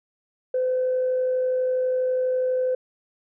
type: tone with amplitude modulation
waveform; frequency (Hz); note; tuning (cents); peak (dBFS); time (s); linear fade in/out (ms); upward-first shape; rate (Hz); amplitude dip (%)
sine; 510; C5; -44; -18; 0.54-2.75; 5; sine; 52.2; 25
effects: tanh soft clip ceiling -16 dBFS